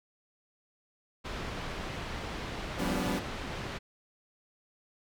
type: low-pass noise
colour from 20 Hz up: pink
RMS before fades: -38 dBFS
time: 1.24-3.79 s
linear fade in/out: 20 ms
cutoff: 3700 Hz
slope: 12 dB/octave
type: chord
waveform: sawtooth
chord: G dominant seventh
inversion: third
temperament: equal with one note detuned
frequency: 174.61 / 196 / 246.9 / 287.8 Hz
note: F3 / G3 / B3 / D4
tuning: 0 / 0 / 0 / -35 cents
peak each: -32 dBFS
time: 2.78-3.2 s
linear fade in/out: 20 ms
effects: none